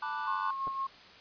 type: chord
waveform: triangle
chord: B minor seventh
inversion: third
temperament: equal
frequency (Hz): 880 / 987.8 / 1174.7 / 1480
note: A5 / B5 / D6 / F#6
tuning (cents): 0 / 0 / 0 / 0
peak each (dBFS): -36 / -38 / -36 / -38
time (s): 0.02-0.51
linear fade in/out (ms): 5
type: tone with tremolo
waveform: sine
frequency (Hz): 1080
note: C#6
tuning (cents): -45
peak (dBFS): -30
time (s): 0.27-0.87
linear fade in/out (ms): 5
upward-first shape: sine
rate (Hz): 5.9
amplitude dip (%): 45
type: clicks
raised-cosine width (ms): 1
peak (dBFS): -30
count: 2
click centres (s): 0.671 / 0.678
effects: white hiss -53 dBFS RMS until 1.2 s + resampled to 11025 Hz